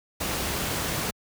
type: noise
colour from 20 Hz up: pink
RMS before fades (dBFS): -28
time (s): 0.2-1.11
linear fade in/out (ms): 10
effects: high-pass 60 Hz 12 dB/octave